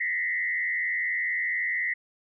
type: tone with frequency modulation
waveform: sine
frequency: 1975.5 Hz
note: B6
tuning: in tune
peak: -25 dBFS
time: 0-1.94 s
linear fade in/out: 10 ms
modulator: 84.2 Hz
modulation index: 1.4
effects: none